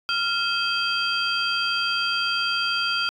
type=tone cluster; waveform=sine; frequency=1386 / 2572 / 3193 / 4715 Hz; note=F6 / E7 / G7 / D8; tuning=-14 / -43 / +31 / +6 cents; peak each=-24 / -29 / -27 / -27 dBFS; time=0.09-3.09 s; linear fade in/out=0 ms; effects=tanh soft clip ceiling -14 dBFS